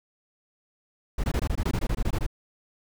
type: noise bursts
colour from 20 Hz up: brown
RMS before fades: -25 dBFS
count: 14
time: 1.18-2.265 s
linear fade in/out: 5 ms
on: 58 ms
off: 21 ms
effects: none